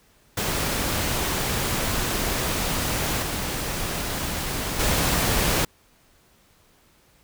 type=noise with level steps; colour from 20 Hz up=pink; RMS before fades=-25 / -28 / -22 dBFS; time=0.37-5.65 s; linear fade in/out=5 ms; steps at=3.22 / 4.79 s; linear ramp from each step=10 ms; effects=pink hiss -59 dBFS RMS until 7.23 s